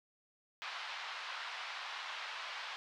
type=band-pass noise; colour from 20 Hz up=pink; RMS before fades=-44 dBFS; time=0.62-2.76 s; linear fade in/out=0 ms; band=870 to 4300 Hz; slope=24 dB/octave; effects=none